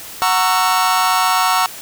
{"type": "chord", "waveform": "40% pulse", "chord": "F# dominant seventh", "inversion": "none", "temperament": "just", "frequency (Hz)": [740, 925, 1110, 1332], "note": ["F#5", "A#5", "C#6", "E6"], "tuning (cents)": [0, -14, 2, 18], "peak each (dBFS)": -18, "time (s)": [0.22, 1.66], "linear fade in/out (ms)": 0, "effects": ["white hiss -33 dBFS RMS until 1.81 s"]}